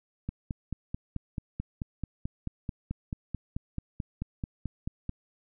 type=click train; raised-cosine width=5 ms; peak=-20 dBFS; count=23; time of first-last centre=0.29-5.093 s; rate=4.58 Hz; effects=none